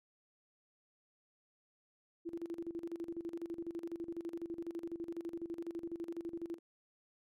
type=tone with tremolo; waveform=sine; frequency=337.1 Hz; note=E4; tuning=39 cents sharp; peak=-37 dBFS; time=2.25-6.59 s; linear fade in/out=20 ms; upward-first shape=square; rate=12 Hz; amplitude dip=80%; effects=MP3 64 kbps